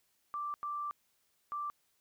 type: tone bursts at uneven times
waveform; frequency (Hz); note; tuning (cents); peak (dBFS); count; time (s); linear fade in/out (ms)
sine; 1174.7; D6; 0; -35; 3; 0.34-0.54 / 0.63-0.91 / 1.52-1.7; 0
effects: white hiss -75 dBFS RMS until 2 s